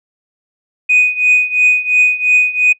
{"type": "tone with tremolo", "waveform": "sine", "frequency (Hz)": 2489, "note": "D#7", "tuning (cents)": 0, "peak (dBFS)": -4, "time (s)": [0.89, 2.73], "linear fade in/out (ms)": 10, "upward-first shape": "triangle", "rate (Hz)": 2.9, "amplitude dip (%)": 90, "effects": ["noise-tail reverb RT60 0.1 s tail -21 dB re dry", "tanh soft clip ceiling -3 dBFS"]}